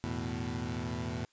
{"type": "chord", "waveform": "20% pulse", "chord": "E suspended fourth", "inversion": "none", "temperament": "equal", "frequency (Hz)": [82.41, 110, 123.47], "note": ["E2", "A2", "B2"], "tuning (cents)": [0, 0, 0], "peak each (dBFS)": -34, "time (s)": [0.04, 1.25], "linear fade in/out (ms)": 0, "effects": ["white hiss -70 dBFS RMS until 1.32 s", "resampled to 16000 Hz"]}